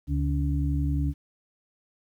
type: harmonic tone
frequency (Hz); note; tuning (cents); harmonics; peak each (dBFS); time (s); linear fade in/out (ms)
71; C#2; +42; 1 / 2 / 4; -25 / -28 / -31; 0.07-1.14; 50
effects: 10-bit